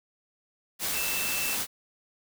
sine tone in noise, 2658 Hz, E7, 14 cents sharp, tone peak -33 dBFS, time 0.92-1.58 s, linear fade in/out 50 ms, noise white, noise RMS -30 dBFS, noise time 0.79-1.67 s, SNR -6 dB, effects none

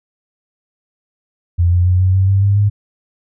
sine tone with pitch steps, 86.6 / 88.73 / 90.91 / 93.14 / 95.42 / 97.77 / 100.17 / 102.63 Hz, F2 / F2 / F#2 / F#2 / G2 / G2 / G2 / G#2, -14 / +28 / -30 / +12 / -46 / -4 / +38 / -20 cents, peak -9 dBFS, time 1.58-2.7 s, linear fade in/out 20 ms, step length 140 ms, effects none

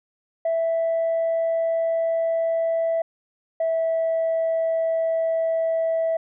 sine tone pair in turn, 659.3 / 654 Hz, E5 / E5, 0 / -14 cents, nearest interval unison, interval 14 cents, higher first, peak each -18 dBFS, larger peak neither, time 0.45-3.02 / 3.6-6.17 s, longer neither, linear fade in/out 5 ms, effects tanh soft clip ceiling -17 dBFS

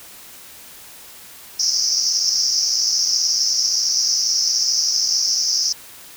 white band-pass noise, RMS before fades -19 dBFS, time 1.59-5.73 s, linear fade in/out 10 ms, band 5000 to 5900 Hz, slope 96 dB/octave, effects white hiss -41 dBFS RMS until 6.16 s

